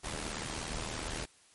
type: noise with amplitude modulation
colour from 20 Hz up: pink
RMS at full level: -35 dBFS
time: 0.03-1.26 s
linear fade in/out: 20 ms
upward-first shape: sine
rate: 77.2 Hz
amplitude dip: 70%
effects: white hiss -62 dBFS RMS until 1.54 s + MP3 48 kbps